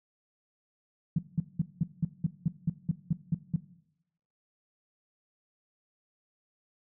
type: tone bursts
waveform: sine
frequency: 164.81 Hz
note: E3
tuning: in tune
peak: -22 dBFS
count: 12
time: 1.16-3.562 s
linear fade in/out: 5 ms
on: 26 ms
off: 190 ms
effects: noise-tail reverb RT60 0.8 s tail -17 dB re dry